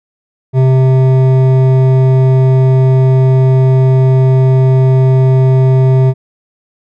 sine tone with hard clipping, 130.81 Hz, C3, in tune, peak -7 dBFS, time 0.53-6.14 s, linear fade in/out 50 ms, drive 11 dB, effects none

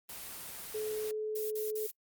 white noise, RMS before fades -44 dBFS, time 0.09-1.11 s, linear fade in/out 2 ms
sine tone, 430.2 Hz, A4, 39 cents flat, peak -33 dBFS, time 0.74-1.87 s, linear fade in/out 10 ms
violet noise bursts, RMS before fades -41 dBFS, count 3, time 1.35-1.912 s, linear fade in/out 10 ms, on 160 ms, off 41 ms
effects noise-tail reverb RT60 0.1 s tail -26 dB re dry + Opus 24 kbps

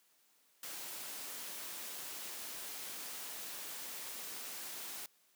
white noise, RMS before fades -45 dBFS, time 0.63-5.06 s, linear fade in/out 2 ms, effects white hiss -71 dBFS RMS until 5.35 s + high-pass 200 Hz 12 dB/octave

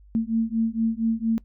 sine beating tone pair, 223.6 / 227.9 Hz, A3 / A#3, +28 / -39 cents, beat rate 4.3 Hz, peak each -24 dBFS, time 0.15-1.38 s, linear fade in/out 0 ms, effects noise-tail reverb RT60 0.1 s tail -22 dB re dry + added 50 Hz sine -48 dBFS peak until 1.44 s

